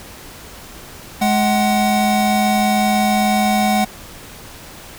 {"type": "tone pair together", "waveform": "square", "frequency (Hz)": [210.2, 749], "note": ["G#3", "F#5"], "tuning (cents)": [21, 21], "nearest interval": "octave + minor seventh", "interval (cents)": 2200, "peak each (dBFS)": -17, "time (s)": [1.21, 3.85], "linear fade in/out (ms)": 10, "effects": ["pink hiss -37 dBFS RMS until 4.98 s"]}